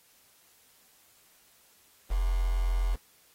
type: tone with quantisation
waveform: sine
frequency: 43.98 Hz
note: F1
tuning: 13 cents sharp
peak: -24 dBFS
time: 2.1-2.96 s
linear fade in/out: 20 ms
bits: 7
effects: white hiss -62 dBFS RMS until 3.34 s + AAC 48 kbps